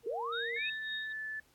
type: tone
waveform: sine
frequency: 466.2 Hz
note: A#4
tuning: in tune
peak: -39 dBFS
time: 0.03-0.6 s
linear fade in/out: 50 ms
type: linear sweep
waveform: sine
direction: up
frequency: 371.5 to 2637 Hz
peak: -35 dBFS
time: 0.06-0.7 s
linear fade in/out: 5 ms
type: tone with tremolo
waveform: sine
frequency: 3726 Hz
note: A#7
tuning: 2 cents flat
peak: -37 dBFS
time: 0.32-1.13 s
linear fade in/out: 10 ms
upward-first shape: triangle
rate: 3.6 Hz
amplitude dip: 95%
type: tone with pitch glide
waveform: sine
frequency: 1760 to 1743.8 Hz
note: A6 to A6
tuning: 0 to -16 cents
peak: -37 dBFS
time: 0.56-1.4 s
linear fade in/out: 5 ms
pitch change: -16 cents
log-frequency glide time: 0.66-1.28 s
effects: pink hiss -68 dBFS RMS until 1.54 s + AAC 64 kbps